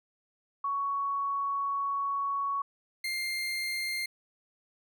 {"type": "tone pair in turn", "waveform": ["sine", "30% pulse"], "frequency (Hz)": [1116, 2108], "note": ["C#6", "C7"], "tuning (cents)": [11, 12], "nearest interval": "major seventh", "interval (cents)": 1101, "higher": "second", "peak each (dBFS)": -28, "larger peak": "neither", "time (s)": [[0.64, 2.62], [3.04, 4.06]], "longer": "first", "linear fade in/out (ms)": 5, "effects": []}